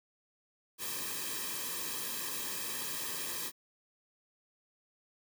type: noise with comb filter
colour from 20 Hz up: white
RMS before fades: -38 dBFS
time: 0.78-3.52 s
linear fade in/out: 50 ms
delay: 1.4 ms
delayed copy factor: -0.95
effects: none